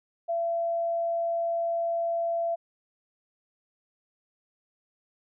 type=tone; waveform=sine; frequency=675 Hz; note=E5; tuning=41 cents sharp; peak=-25 dBFS; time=0.28-2.56 s; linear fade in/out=20 ms; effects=none